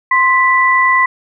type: tone pair together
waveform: sine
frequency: 1046.5 / 1975.5 Hz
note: C6 / B6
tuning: 0 / 0 cents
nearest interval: major seventh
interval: 1100 cents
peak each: -11 dBFS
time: 0.11-1.06 s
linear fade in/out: 5 ms
effects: none